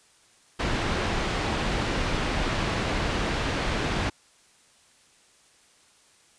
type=low-pass noise; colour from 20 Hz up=pink; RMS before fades=-27 dBFS; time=0.59-4.1 s; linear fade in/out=10 ms; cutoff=3700 Hz; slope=12 dB/octave; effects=white hiss -59 dBFS RMS until 6.38 s + resampled to 22050 Hz